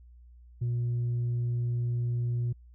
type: tone with tanh clipping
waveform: sine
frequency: 120 Hz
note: B2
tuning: 49 cents flat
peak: -27 dBFS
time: 0.61-2.53 s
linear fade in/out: 10 ms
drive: 1 dB
effects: added 60 Hz sine -50 dBFS peak until 2.74 s